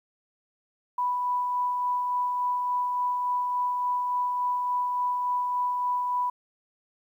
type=tone with tremolo; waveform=sine; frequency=987.8 Hz; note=B5; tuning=in tune; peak=-23 dBFS; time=0.98-6.3 s; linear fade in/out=5 ms; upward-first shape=sine; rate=3.5 Hz; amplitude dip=25%; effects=10-bit